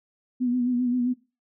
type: tone with vibrato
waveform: sine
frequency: 246.9 Hz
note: B3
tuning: in tune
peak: -21 dBFS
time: 0.4-1.14 s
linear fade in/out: 20 ms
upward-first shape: sine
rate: 7.6 Hz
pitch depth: 44 cents each way
effects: noise-tail reverb RT60 0.3 s tail -18 dB re dry